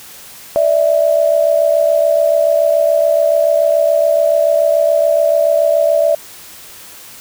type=tone pair together; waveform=sine; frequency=587 / 654 Hz; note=D5 / E5; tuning=-1 / -14 cents; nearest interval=major second; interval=187 cents; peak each=-12 dBFS; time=0.56-6.15 s; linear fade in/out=0 ms; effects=white hiss -36 dBFS RMS until 7.2 s